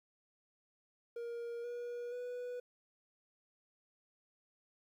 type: tone with pitch steps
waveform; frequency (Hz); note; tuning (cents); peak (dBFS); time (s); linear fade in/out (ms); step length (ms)
triangle; 470.7 / 481.1 / 491.8; A#4 / B4 / B4; +17 / -45 / -7; -38; 1.16-2.6; 5; 480
effects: 12-bit